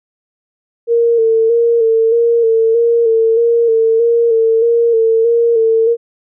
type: tone with vibrato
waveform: sine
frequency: 458.5 Hz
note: A#4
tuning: 29 cents flat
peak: -8 dBFS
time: 0.87-5.97 s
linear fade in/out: 50 ms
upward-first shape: square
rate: 1.6 Hz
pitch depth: 32 cents each way
effects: none